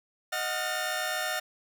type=tone cluster; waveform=sawtooth; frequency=622 / 737 / 1406 / 1813 Hz; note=D#5 / F#5 / F6 / A#6; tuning=-1 / -7 / +11 / -49 cents; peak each=-32 / -31 / -32 / -30 dBFS; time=0.32-1.4 s; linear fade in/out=10 ms; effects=none